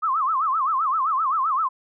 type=tone with vibrato; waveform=sine; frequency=1170 Hz; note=D6; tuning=7 cents flat; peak=-19 dBFS; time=0.02-1.69 s; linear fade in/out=20 ms; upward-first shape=sine; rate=7.7 Hz; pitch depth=220 cents each way; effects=none